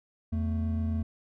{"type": "tone pair together", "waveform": "triangle", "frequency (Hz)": [83.4, 222.8], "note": ["E2", "A3"], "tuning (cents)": [21, 22], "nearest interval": "octave + perfect fourth", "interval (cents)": 1701, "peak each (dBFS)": [-26, -30], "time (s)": [0.32, 1.03], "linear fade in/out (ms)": 10, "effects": []}